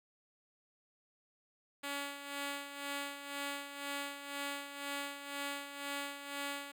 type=tone with tremolo; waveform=5% pulse; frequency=282.8 Hz; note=C#4; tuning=35 cents sharp; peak=-26 dBFS; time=1.83-6.72 s; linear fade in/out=10 ms; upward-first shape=sine; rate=2 Hz; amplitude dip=65%; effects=none